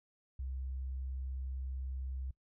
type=tone; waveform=sine; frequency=65.41 Hz; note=C2; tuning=in tune; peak=-37 dBFS; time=0.39-2.31 s; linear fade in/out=5 ms; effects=noise-tail reverb RT60 0.1 s tail -22 dB re dry